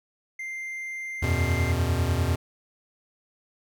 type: tone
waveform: triangle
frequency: 2093 Hz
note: C7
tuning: in tune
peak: -30 dBFS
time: 0.39-1.72 s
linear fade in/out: 5 ms
type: chord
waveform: square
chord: E suspended second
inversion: none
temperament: equal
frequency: 82.41 / 92.5 / 123.47 Hz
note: E2 / F#2 / B2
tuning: 0 / 0 / 0 cents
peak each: -26 / -28 / -29 dBFS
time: 1.22-2.36 s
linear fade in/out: 10 ms
effects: none